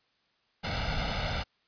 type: noise with comb filter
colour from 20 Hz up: pink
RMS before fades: -31 dBFS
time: 0.63-1.44 s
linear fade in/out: 20 ms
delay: 1.4 ms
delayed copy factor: +0.8
effects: white hiss -71 dBFS RMS until 1.67 s + resampled to 11025 Hz